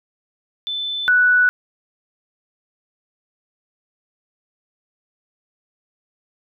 sine tone pair in turn, 3520 / 1480 Hz, A7 / F#6, 0 / 0 cents, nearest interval octave + minor third, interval 1500 cents, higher first, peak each -22 / -11 dBFS, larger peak second, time 0.67-1.08 / 1.08-1.49 s, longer neither, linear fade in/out 0 ms, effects none

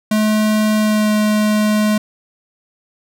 square tone with pitch glide, 214.5 to 212.2 Hz, A3 to G#3, -44 to +38 cents, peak -13 dBFS, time 0.11-1.98 s, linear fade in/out 5 ms, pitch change -18 cents, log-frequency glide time 0.78-1.13 s, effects none

